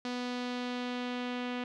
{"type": "tone with low-pass filter sweep", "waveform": "sawtooth", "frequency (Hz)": 246.9, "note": "B3", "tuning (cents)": 0, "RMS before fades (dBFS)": -36, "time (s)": [0.05, 1.64], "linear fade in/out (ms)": 2, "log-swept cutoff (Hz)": [4600, 3000], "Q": 1.8, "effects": []}